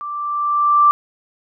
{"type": "tone with level ramp", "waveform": "sine", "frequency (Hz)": 1174.7, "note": "D6", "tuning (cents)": 0, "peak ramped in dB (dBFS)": [-25, -7], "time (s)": [0.01, 0.91], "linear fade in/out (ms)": 0, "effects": []}